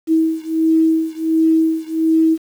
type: beating tone pair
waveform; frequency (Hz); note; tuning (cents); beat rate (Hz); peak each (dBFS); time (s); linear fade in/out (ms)
sine; 321.2 / 322.6; E4 / E4; -45 / -37; 1.4; -15 / -16; 0.07-2.38; 50
effects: 7-bit